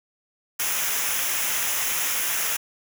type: noise with comb filter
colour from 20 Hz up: white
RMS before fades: -25 dBFS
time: 0.59-2.57 s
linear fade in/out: 10 ms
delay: 0.23 ms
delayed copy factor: -0.65
effects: none